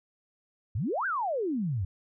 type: exponential two-way sweep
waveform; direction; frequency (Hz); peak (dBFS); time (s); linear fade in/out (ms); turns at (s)
sine; up then down; 85.2 to 1638 to 85.2; -27; 0.75-1.85; 5; 1.06
effects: none